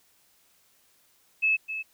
sine tone with echo, 2600 Hz, E7, 24 cents flat, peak -20 dBFS, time 1.42-1.57 s, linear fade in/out 20 ms, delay 260 ms, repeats 1, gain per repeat -10 dB, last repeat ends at 1.83 s, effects white hiss -64 dBFS RMS until 1.93 s

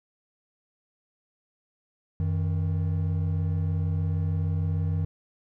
triangle tone pair together, 91.28 / 157.8 Hz, F#2 / D#3, -23 / +25 cents, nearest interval major sixth, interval 948 cents, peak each -23 / -27 dBFS, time 2.2-5.05 s, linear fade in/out 0 ms, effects none

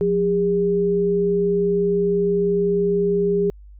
sine tone pair together, 178.67 / 404.7 Hz, F3 / G#4, +40 / -45 cents, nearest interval octave + major second, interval 1415 cents, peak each -23 / -17 dBFS, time 0.01-3.5 s, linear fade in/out 0 ms, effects added 50 Hz sine -40 dBFS peak until 3.79 s

